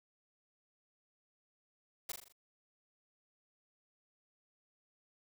white noise with echo, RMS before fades -40 dBFS, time 2.09-2.12 s, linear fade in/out 5 ms, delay 41 ms, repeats 5, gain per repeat -5 dB, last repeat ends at 2.325 s, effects none

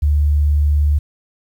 sine tone, 73.6 Hz, D2, 4 cents sharp, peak -11 dBFS, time 0.02-0.99 s, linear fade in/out 10 ms, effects 8-bit

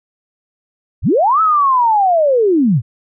sine linear two-way sweep, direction up then down, 32.7 to 1318.5 to 96.9 Hz, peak -9 dBFS, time 1.02-2.82 s, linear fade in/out 50 ms, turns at 1.41 s, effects none

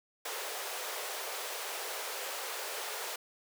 pink high-pass noise, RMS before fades -39 dBFS, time 0.25-3.16 s, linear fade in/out 5 ms, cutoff 410 Hz, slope 48 dB/octave, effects none

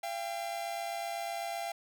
45% pulse tone pair together, 685.1 / 793 Hz, F5 / G5, -33 / +20 cents, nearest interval minor third, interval 253 cents, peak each -37 / -39 dBFS, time 0.03-1.72 s, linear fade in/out 5 ms, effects none

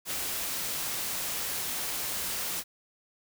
white noise, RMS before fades -33 dBFS, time 0.05-2.64 s, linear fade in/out 50 ms, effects none

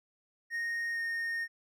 triangle tone with pitch glide, 1858 to 1843 Hz, A#6 to A#6, -6 to -20 cents, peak -30 dBFS, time 0.5-1.48 s, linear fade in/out 50 ms, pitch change -14 cents, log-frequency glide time 0.92-1 s, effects none

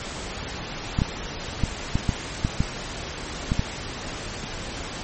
clicks, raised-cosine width 5 ms, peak -8 dBFS, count 9, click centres 0.989 / 1.019 / 1.637 / 1.955 / 2.092 / 2.449 / 2.605 / 3.519 / 3.594 s, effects pink hiss -33 dBFS RMS until 5.03 s + MP3 32 kbps

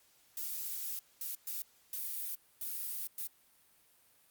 violet noise bursts at uneven times, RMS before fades -39 dBFS, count 6, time 0.37-0.99 / 1.21-1.35 / 1.47-1.62 / 1.93-2.35 / 2.61-3.07 / 3.18-3.27 s, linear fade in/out 2 ms, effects white hiss -67 dBFS RMS until 4.3 s + Opus 48 kbps

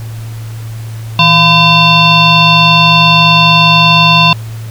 sine tone with frequency modulation, 1864.7 Hz, A#6, in tune, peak -3 dBFS, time 1.19-4.33 s, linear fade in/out 2 ms, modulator 852 Hz, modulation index 2.4, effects added 112 Hz sine -20 dBFS peak until 4.7 s + pink hiss -35 dBFS RMS until 4.7 s

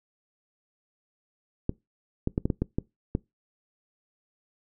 clicks, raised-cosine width 3 ms, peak -12 dBFS, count 8, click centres 1.694 / 2.274 / 2.379 / 2.455 / 2.502 / 2.62 / 2.785 / 3.151 s, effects noise-tail reverb RT60 0.2 s tail -23 dB re dry

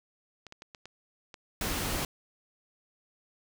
clicks, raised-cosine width 0.2 ms, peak -28 dBFS, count 9, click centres 0.467 / 0.524 / 0.621 / 0.748 / 0.856 / 1.342 / 1.749 / 1.79 / 1.959 s
pink noise, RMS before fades -32 dBFS, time 1.61-2.05 s, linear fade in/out 2 ms
effects none

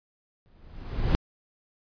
brown noise with exponential growth, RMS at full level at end -20 dBFS, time 0.46-1.15 s, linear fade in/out 0 ms, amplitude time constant 150 ms, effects resampled to 11025 Hz

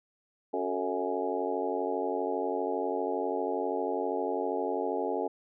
harmonic tone with a mistuned harmonic, 92.5 Hz, F#2, in tune, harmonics 3 / 4 / 5 / 6 / 7 / 8 / 9, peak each -37 / -35 / -33 / -39 / -37 / -41 / -36 dBFS, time 0.53-5.28 s, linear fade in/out 10 ms, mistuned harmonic 5, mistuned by -66 cents, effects none

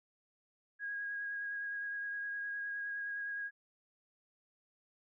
sine tone with vibrato, 1643 Hz, G#6, 19 cents flat, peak -37 dBFS, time 0.79-3.51 s, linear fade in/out 50 ms, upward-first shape sine, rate 9.7 Hz, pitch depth 16 cents each way, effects none

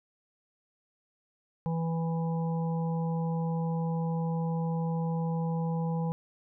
harmonic tone, 164.81 Hz, E3, in tune, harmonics 1 / 3 / 5 / 6, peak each -28 / -38 / -40 / -45 dBFS, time 1.66-6.12 s, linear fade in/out 0 ms, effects none

